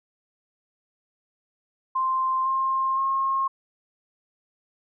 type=tone with pitch steps; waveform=sine; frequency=1046.5 / 1061.1 / 1075.9 Hz; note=C6 / C6 / C6; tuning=0 / +24 / +48 cents; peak=-21 dBFS; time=1.95-3.48 s; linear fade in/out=10 ms; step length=510 ms; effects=none